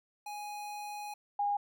square / sine tone pair in turn, 830.6 / 815.4 Hz, G#5 / G#5, 0 / -32 cents, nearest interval unison, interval 32 cents, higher first, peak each -40 / -28 dBFS, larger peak second, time 0.26-1.14 / 1.39-1.57 s, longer first, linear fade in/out 5 ms, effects none

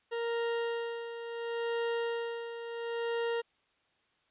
40% pulse tone with tremolo, 466.2 Hz, A#4, in tune, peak -29 dBFS, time 0.11-3.42 s, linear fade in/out 20 ms, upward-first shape sine, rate 0.71 Hz, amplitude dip 65%, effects white hiss -72 dBFS RMS until 4.3 s + resampled to 8000 Hz

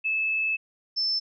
sine tone pair in turn, 2611 / 5289 Hz, E7 / E8, -17 / +5 cents, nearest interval octave, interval 1222 cents, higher second, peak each -23 dBFS, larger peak neither, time 0.04-0.57 / 0.96-1.2 s, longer first, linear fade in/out 20 ms, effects none

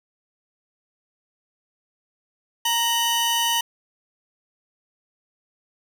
sawtooth tone pair together, 932.3 / 2990 Hz, A#5 / F#7, 0 / +17 cents, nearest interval octave + minor sixth, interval 2017 cents, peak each -19 dBFS, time 2.65-3.61 s, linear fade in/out 5 ms, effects none

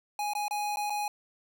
square tone with dropouts, 830.6 Hz, G#5, in tune, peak -30 dBFS, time 0.19-1.08 s, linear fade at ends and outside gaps 2 ms, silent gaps 0.335-0.351 / 0.482-0.509 / 0.76-0.77 / 0.898-0.903 s, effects none

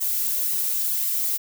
violet noise with flanger, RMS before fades -24 dBFS, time 0-1.38 s, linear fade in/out 20 ms, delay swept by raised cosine 0.98 to 3.28 ms, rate 1.9 Hz, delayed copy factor +0.5, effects none

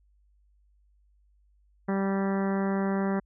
harmonic tone with a mistuned harmonic, 195.1 Hz, G3, 8 cents flat, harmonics 1 / 2 / 3 / 4 / 5 / 6 / 7 / 8 / 9 / 10, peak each -26 / -32 / -36 / -38 / -40 / -42 / -43 / -44 / -45 / -46 dBFS, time 1.88-3.2 s, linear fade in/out 10 ms, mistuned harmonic 8, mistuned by +15 cents, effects added 50 Hz sine -61 dBFS peak until 3.25 s

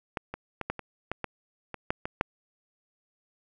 clicks, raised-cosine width 0.5 ms, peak -15 / -20 / -17 / -14 / -22 / -15 / -16 / -21 / -11 / -17 / -8 dBFS, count 11, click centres 0.172 / 0.34 / 0.613 / 0.7 / 0.793 / 1.116 / 1.243 / 1.743 / 1.905 / 2.055 / 2.211 s, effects none

